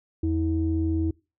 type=tone pair together; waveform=sine; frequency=83.38 / 322.7 Hz; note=E2 / E4; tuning=+20 / -37 cents; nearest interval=octave + major seventh; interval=2343 cents; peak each=-24 dBFS; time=0.23-1.11 s; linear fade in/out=5 ms; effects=noise-tail reverb RT60 0.3 s tail -24 dB re dry + tanh soft clip ceiling -14 dBFS